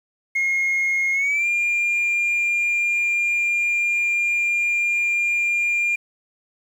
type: tone with pitch glide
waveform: sine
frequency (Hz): 2151 to 2401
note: C7 to D7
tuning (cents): +47 to +38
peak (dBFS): -16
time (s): 0.35-5.96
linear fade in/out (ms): 10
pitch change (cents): +191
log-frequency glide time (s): 1.13-1.47
effects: tanh soft clip ceiling -16 dBFS + 8-bit